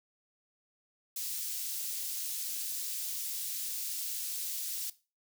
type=high-pass noise; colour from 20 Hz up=white; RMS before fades=-37 dBFS; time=1.16-4.9 s; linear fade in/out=5 ms; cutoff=4300 Hz; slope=12 dB/octave; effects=noise-tail reverb RT60 0.3 s tail -17 dB re dry